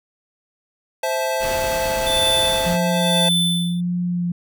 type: chord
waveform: square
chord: A minor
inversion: first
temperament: equal with one note detuned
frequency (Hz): 523.3 / 659.3 / 868.9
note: C5 / E5 / A5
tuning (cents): 0 / 0 / -22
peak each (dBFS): -24 / -25 / -26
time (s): 1.03-3.29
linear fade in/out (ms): 5
type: noise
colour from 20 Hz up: pink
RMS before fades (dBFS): -29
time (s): 1.39-2.78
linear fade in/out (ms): 50
type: tone with tremolo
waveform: square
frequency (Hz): 3520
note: A7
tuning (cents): 0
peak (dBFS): -17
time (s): 2.06-3.81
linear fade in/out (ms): 10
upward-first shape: sine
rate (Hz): 1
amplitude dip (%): 95
type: tone with vibrato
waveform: sine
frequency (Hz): 174.61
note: F3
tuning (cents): 0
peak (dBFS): -19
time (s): 2.66-4.32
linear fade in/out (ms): 5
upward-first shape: sine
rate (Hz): 0.94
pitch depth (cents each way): 24
effects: none